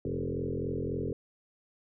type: tone with frequency modulation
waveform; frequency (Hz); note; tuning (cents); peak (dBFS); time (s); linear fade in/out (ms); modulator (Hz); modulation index
sine; 269.3; C#4; -50; -30; 0.05-1.13; 2; 43.7; 4.6
effects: none